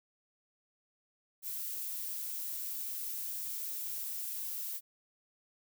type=noise; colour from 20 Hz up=violet; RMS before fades=-39 dBFS; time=1.42-4.81 s; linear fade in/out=50 ms; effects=none